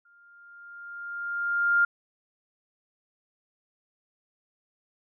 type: tone with exponential growth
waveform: sine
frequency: 1402 Hz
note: F6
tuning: 6 cents sharp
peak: -17 dBFS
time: 0.05-1.85 s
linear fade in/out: 5 ms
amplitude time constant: 390 ms
effects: none